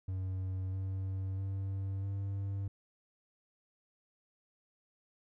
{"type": "tone with pitch steps", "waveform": "triangle", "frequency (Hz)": [93.9, 95.43, 96.99, 98.57], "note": ["F#2", "G2", "G2", "G2"], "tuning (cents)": [26, -46, -18, 10], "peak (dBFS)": -32, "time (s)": [0.08, 2.68], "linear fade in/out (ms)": 5, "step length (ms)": 650, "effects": []}